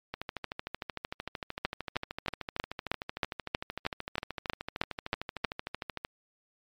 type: two click trains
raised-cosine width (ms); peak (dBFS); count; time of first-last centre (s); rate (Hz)
0.3; -11 / -19; 13 / 79; 1.65-5.447 / 0.14-6.049; 3.16 / 13.2
effects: MP3 96 kbps